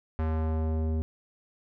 square tone with low-pass filter sweep, 79.4 Hz, D#2, 36 cents sharp, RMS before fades -28 dBFS, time 0.19-1.02 s, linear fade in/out 0 ms, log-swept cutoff 1500 to 380 Hz, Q 0.93, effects none

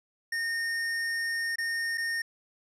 square tone with dropouts, 1836 Hz, A#6, 27 cents flat, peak -29 dBFS, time 0.32-2.22 s, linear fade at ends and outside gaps 5 ms, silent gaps 1.558-1.583 / 1.975-1.979 s, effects low-pass 10000 Hz 12 dB/octave

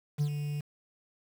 triangle tone with ADSR envelope, 146.83 Hz, D3, in tune, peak -21 dBFS, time 0.18-0.61 s, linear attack 31 ms, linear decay 78 ms, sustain -8 dB, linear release 8 ms, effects tanh soft clip ceiling -18 dBFS + 8-bit

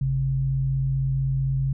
sine tone pair together, 50.08 / 134.4 Hz, G1 / C3, +38 / +47 cents, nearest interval octave + perfect fourth, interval 1709 cents, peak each -30 / -21 dBFS, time 0.01-1.73 s, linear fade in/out 5 ms, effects none

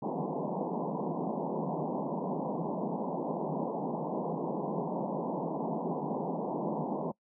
pink band-pass noise, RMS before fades -34 dBFS, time 0.02-7.12 s, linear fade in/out 10 ms, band 150 to 1000 Hz, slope 96 dB/octave, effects noise-tail reverb RT60 0.1 s tail -23 dB re dry

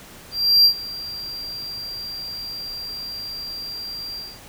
triangle tone with ADSR envelope, 4738 Hz, D8, 14 cents sharp, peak -8 dBFS, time 0.31-4.4 s, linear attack 340 ms, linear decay 84 ms, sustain -20 dB, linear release 230 ms, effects pink hiss -43 dBFS RMS until 4.48 s

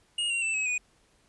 square tone with pitch steps, 2859 / 2757 / 2658 / 2563 / 2472 Hz, F7 / F7 / E7 / E7 / D#7, +40 / -23 / +14 / -49 / -12 cents, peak -27 dBFS, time 0.18-0.78 s, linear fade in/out 5 ms, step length 120 ms, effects pink hiss -65 dBFS RMS until 1.28 s + resampled to 24000 Hz

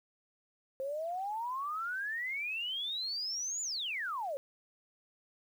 sine exponential two-way sweep, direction up then down, 523.3 to 7100 to 523.3 Hz, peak -34 dBFS, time 0.8-4.37 s, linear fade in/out 0 ms, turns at 3.62 s, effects 10-bit

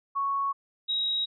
sine tone pair in turn, 1108.7 / 3814 Hz, C#6 / A#7, 0 / +39 cents, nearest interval octave + major sixth, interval 2139 cents, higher second, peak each -25 dBFS, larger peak neither, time 0.15-0.53 / 0.88-1.26 s, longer neither, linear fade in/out 20 ms, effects none

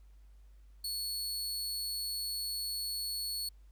sawtooth tone, 4400 Hz, C#8, 14 cents flat, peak -32 dBFS, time 0.84-3.49 s, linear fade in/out 5 ms, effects added 50 Hz sine -54 dBFS peak until 3.71 s + pink hiss -75 dBFS RMS until 3.71 s

